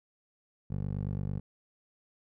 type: tone with band-pass filter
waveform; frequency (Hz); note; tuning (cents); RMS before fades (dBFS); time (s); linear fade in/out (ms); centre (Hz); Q
15% pulse; 49; G1; 0; -34; 0.7-1.4; 10; 140; 0.96
effects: none